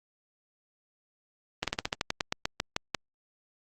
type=slowing click train; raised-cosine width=0.2 ms; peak=-10 dBFS; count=14; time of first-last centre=1.63-2.947 s; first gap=47 ms; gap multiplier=1.12; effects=Opus 32 kbps